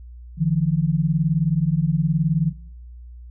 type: beating tone pair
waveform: sine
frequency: 150 / 169 Hz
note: D3 / E3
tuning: +37 / +43 cents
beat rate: 19 Hz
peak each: -20 / -20 dBFS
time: 0.37-2.53 s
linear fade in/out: 50 ms
effects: noise-tail reverb RT60 0.7 s tail -21 dB re dry + added 60 Hz sine -37 dBFS peak until 3.3 s